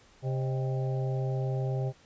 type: harmonic tone with a mistuned harmonic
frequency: 132.1 Hz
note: C3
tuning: 17 cents sharp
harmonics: 1 / 3 / 4 / 5 / 6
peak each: -28 / -38 / -40 / -42 / -44 dBFS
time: 0.22-1.93 s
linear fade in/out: 50 ms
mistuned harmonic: 5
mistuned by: -88 cents
effects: pink hiss -59 dBFS RMS until 2.05 s + resampled to 16000 Hz